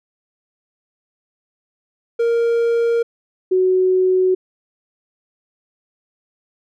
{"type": "tone pair in turn", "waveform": ["triangle", "sine"], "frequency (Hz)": [466.2, 371.4], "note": ["A#4", "F#4"], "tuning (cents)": [0, 7], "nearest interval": "major third", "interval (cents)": 393, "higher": "first", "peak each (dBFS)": -12, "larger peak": "neither", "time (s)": [[2.19, 3.03], [3.51, 4.35]], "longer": "neither", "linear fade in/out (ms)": 10, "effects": []}